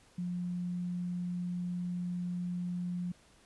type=tone; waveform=sine; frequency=177.3 Hz; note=F3; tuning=26 cents sharp; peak=-33 dBFS; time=0.18-3.12 s; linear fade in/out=5 ms; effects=pink hiss -63 dBFS RMS until 3.45 s + resampled to 24000 Hz